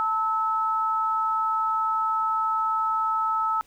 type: tone pair together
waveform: sine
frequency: 885.8 / 1300 Hz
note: A5 / E6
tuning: +11 / -24 cents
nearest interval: perfect fifth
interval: 665 cents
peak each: -27 / -23 dBFS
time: 0-3.61 s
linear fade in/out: 0 ms
effects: pink hiss -59 dBFS RMS until 3.66 s